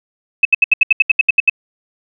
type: tone bursts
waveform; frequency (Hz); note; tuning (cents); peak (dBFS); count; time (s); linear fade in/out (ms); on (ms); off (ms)
sine; 2591; E7; -30; -5; 12; 0.43-1.497; 5; 22; 73
effects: none